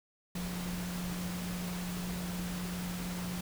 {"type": "tone in noise", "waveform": "sine", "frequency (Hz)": 178.4, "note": "F3", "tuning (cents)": 37, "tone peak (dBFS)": -36, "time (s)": [0.35, 3.41], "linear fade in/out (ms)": 5, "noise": "pink", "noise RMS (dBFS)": -42, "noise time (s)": [0.35, 3.41], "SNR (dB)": 3, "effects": []}